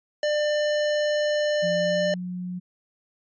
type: tone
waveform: square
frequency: 597 Hz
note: D5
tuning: 28 cents sharp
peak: -22 dBFS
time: 0.23-2.14 s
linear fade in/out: 2 ms
type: tone with pitch glide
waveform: sine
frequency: 174.61 to 180.35 Hz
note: F3 to F#3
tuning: 0 to -44 cents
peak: -29 dBFS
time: 1.62-2.6 s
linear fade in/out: 20 ms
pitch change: +56 cents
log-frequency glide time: 1.74-2.11 s
effects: resampled to 16000 Hz